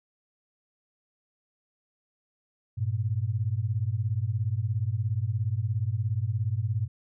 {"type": "beating tone pair", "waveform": "sine", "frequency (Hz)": [100, 117], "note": ["G2", "A#2"], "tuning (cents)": [35, 7], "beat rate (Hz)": 17, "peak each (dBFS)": -28, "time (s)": [2.77, 6.88], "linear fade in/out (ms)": 20, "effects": []}